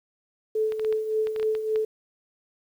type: tone with tremolo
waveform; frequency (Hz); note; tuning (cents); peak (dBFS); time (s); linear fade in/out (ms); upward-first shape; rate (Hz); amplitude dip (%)
sine; 435.3; A4; -19; -20; 0.55-1.85; 5; triangle; 3.5; 65
type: clicks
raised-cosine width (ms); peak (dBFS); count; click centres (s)
0.3; -23; 10; 0.722 / 0.796 / 0.848 / 0.926 / 1.271 / 1.362 / 1.398 / 1.429 / 1.551 / 1.759
effects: 9-bit